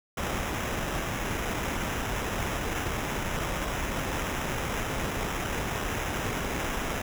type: noise with sample-and-hold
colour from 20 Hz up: pink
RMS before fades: -31 dBFS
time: 0.17-7.02 s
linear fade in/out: 5 ms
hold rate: 4410 Hz
effects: none